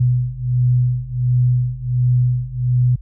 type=beating tone pair; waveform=sine; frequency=123.47 / 124.87 Hz; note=B2 / B2; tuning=0 / +20 cents; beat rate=1.4 Hz; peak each=-18 / -16 dBFS; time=0-2.96 s; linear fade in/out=10 ms; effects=added 50 Hz sine -33 dBFS peak until 3.01 s